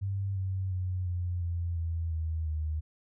sine tone with pitch steps, 98 / 94.77 / 91.65 / 88.63 / 85.71 / 82.89 / 80.15 / 77.51 Hz, G2 / F#2 / F#2 / F2 / F2 / E2 / E2 / D#2, 0 / +42 / -16 / +26 / -32 / +10 / -48 / -6 cents, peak -29 dBFS, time 0.01-2.81 s, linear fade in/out 20 ms, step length 350 ms, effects none

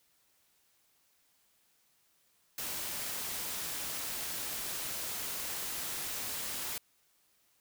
white noise, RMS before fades -38 dBFS, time 2.58-6.78 s, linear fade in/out 2 ms, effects white hiss -71 dBFS RMS until 7.6 s

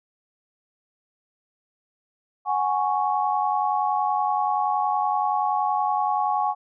sine chord, F# suspended second, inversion none, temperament equal, 740 / 830.6 / 1108.7 Hz, F#5 / G#5 / C#6, 0 / 0 / 0 cents, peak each -26 / -23 / -26 dBFS, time 2.45-6.55 s, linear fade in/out 50 ms, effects none

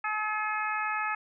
harmonic tone with a mistuned harmonic, 427.9 Hz, A4, 48 cents flat, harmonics 2 / 3 / 4 / 5 / 6, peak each -34 / -32 / -34 / -39 / -37 dBFS, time 0.04-1.15 s, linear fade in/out 5 ms, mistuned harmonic 6, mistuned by -17 cents, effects none

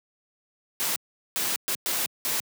white noise bursts at uneven times, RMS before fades -27 dBFS, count 5, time 0.8-0.96 / 1.36-1.56 / 1.68-1.75 / 1.86-2.06 / 2.25-2.4 s, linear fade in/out 0 ms, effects high-pass 150 Hz 12 dB/octave

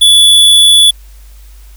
square tone, 3439 Hz, A7, 40 cents flat, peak -3 dBFS, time 0.01-0.91 s, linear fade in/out 10 ms, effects added 50 Hz sine -32 dBFS peak until 1.76 s + white hiss -46 dBFS RMS until 1.76 s

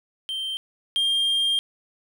triangle tone pair in turn, 3136 / 3204 Hz, G7 / G7, 0 / +37 cents, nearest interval unison, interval 37 cents, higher second, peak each -25 / -18 dBFS, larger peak second, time 0.29-0.57 / 0.96-1.59 s, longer second, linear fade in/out 0 ms, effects none

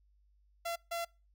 sawtooth tone bursts at uneven times, 680 Hz, F5, 46 cents flat, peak -31 dBFS, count 2, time 0.65-0.76 / 0.91-1.05 s, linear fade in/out 10 ms, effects noise-tail reverb RT60 0.3 s tail -25 dB re dry + added 50 Hz sine -65 dBFS peak until 1.34 s

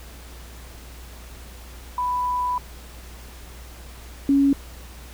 sine tone pair in turn, 991 / 278.1 Hz, B5 / C#4, +6 / +6 cents, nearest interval octave + minor seventh, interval 2200 cents, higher first, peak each -21 / -14 dBFS, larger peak second, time 1.98-2.58 / 4.29-4.53 s, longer first, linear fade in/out 2 ms, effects added 60 Hz sine -40 dBFS peak until 5.13 s + pink hiss -45 dBFS RMS until 5.13 s

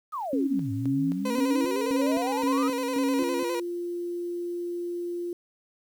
sine exponential two-way sweep, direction down then up, 1312 to 103.8 to 1312 Hz, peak -29 dBFS, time 0.12-2.69 s, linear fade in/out 20 ms, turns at 0.72 s
sine tone with tremolo, 273.9 Hz, C#4, 21 cents flat, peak -23 dBFS, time 0.33-3.43 s, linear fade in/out 2 ms, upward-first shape square, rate 1.9 Hz, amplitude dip 55%
30% pulse tone with vibrato, 493.9 Hz, B4, in tune, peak -26 dBFS, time 1.25-3.6 s, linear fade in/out 5 ms, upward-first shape square, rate 9.8 Hz, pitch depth 54 cents each way
sine tone, 348.6 Hz, F4, 3 cents flat, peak -29 dBFS, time 3.19-5.33 s, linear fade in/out 2 ms
effects 9-bit

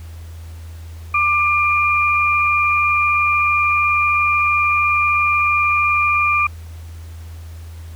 sine tone pair together, 1185 / 2399 Hz, D6 / D7, +15 / +36 cents, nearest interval octave, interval 1221 cents, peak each -16 dBFS, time 1.14-6.47 s, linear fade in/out 5 ms, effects added 82 Hz sine -31 dBFS peak until 7.95 s + pink hiss -47 dBFS RMS until 7.95 s

